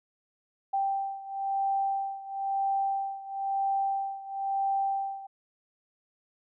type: beating tone pair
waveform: sine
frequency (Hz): 784 / 785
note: G5 / G5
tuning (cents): 0 / +2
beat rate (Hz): 1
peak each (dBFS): -29 / -32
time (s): 0.73-5.27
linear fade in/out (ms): 10
effects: none